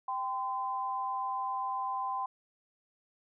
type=tone pair together; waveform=sine; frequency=784 / 1023.6 Hz; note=G5 / C6; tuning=0 / -38 cents; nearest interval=perfect fourth; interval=462 cents; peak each=-36 / -33 dBFS; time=0.08-2.26 s; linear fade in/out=5 ms; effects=none